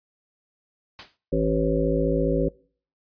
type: noise with exponential decay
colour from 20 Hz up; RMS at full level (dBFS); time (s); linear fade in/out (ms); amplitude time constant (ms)
white; -33; 0.99-1.17; 0; 39
type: harmonic tone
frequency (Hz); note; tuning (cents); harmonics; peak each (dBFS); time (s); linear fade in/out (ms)
54.7; A1; -9; 1 / 3 / 5 / 7 / 9 / 10; -27 / -27 / -27 / -27 / -27 / -27; 1.32-2.49; 10
effects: noise-tail reverb RT60 0.5 s tail -25 dB re dry + resampled to 11025 Hz

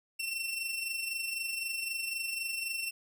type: tone with amplitude modulation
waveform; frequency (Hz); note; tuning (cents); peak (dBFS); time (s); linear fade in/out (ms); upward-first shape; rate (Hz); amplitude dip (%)
sawtooth; 2705; E7; +44; -28; 0.19-2.91; 10; sine; 23.9; 50
effects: none

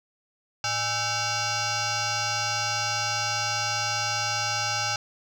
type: tone with frequency modulation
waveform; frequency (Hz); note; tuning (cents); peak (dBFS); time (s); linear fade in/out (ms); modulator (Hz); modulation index
sine; 2035; C7; -49; -23; 0.64-4.96; 2; 715; 5.6
effects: tanh soft clip ceiling -21 dBFS

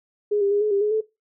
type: tone with pitch steps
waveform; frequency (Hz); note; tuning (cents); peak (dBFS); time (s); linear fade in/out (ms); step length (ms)
sine; 415.3 / 399.3 / 409.2 / 424.2 / 398.7 / 420.4 / 436.4; G#4 / G4 / G#4 / G#4 / G4 / G#4 / A4; 0 / +32 / -26 / +37 / +29 / +21 / -14; -18; 0.31-1.01; 10; 100
effects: noise-tail reverb RT60 0.2 s tail -18 dB re dry

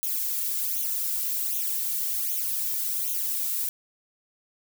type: noise with flanger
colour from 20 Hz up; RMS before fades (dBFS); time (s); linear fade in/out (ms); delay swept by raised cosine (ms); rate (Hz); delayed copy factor
violet; -28; 0.03-3.69; 0; 0.3 to 2.2; 1.3; +1
effects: none

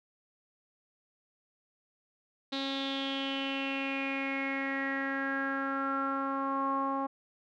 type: tone with low-pass filter sweep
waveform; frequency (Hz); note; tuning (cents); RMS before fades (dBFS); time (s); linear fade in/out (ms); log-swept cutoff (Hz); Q
sawtooth; 272.3; C#4; -31; -33; 2.52-7.07; 10; 3900 to 980; 7.7
effects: none

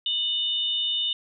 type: tone pair together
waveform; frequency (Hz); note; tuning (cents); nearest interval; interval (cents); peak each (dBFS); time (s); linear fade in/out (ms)
sine; 2960 / 3629; F#7 / A#7; 0 / -47; major third; 353; -26 / -26; 0.06-1.13; 2
effects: none

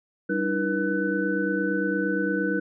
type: tone cluster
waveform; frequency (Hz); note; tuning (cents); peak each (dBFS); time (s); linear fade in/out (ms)
sine; 194.1 / 296.5 / 325.2 / 481.5 / 1500; G3 / D4 / E4 / B4 / F#6; -17 / +17 / -23 / -44 / +23; -29; 0.29-2.6; 10
effects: none

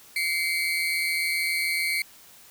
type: tone pair together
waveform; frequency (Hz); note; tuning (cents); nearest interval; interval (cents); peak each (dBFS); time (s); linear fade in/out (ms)
35% pulse; 2099 / 2266; C7 / C#7; +5 / +37; minor second; 132; -25; 0.16-2.02; 2
effects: white hiss -51 dBFS RMS until 2.5 s

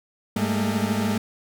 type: tone cluster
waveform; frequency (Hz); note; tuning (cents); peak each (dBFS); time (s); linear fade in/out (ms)
40% pulse; 102.4 / 200.3 / 214.9 / 227.4; G#2 / G3 / A3 / A#3; -24 / +38 / -41 / -43; -29 / -26 / -26 / -26; 0.36-1.18; 5
effects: none

